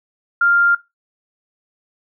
sine tone, 1396.9 Hz, F6, in tune, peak -11 dBFS, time 0.41-0.75 s, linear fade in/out 5 ms, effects noise-tail reverb RT60 0.2 s tail -18 dB re dry

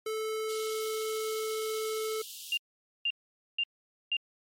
square tone, 436.9 Hz, A4, 12 cents flat, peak -32 dBFS, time 0.06-2.22 s, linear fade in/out 5 ms
pink high-pass noise, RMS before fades -44 dBFS, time 0.48-2.58 s, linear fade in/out 20 ms, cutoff 2800 Hz, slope 96 dB/octave
sine tone bursts, 2794 Hz, F7, in tune, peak -26 dBFS, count 4, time 2.52-4.168 s, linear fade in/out 2 ms, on 52 ms, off 480 ms
effects MP3 64 kbps

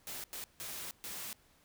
white noise bursts at uneven times, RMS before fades -43 dBFS, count 4, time 0.07-0.24 / 0.33-0.44 / 0.6-0.91 / 1.04-1.33 s, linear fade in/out 0 ms, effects pink hiss -67 dBFS RMS until 1.64 s

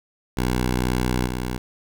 10% pulse tone with level steps, 62.1 Hz, B1, 10 cents sharp, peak -12 / -17 dBFS, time 0.37-1.58 s, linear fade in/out 5 ms, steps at 1.26 s, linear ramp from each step 10 ms, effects none

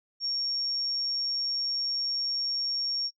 sine tone, 5530 Hz, F8, 18 cents flat, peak -27 dBFS, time 0.2-3.11 s, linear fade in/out 50 ms, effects noise-tail reverb RT60 0.1 s tail -25 dB re dry

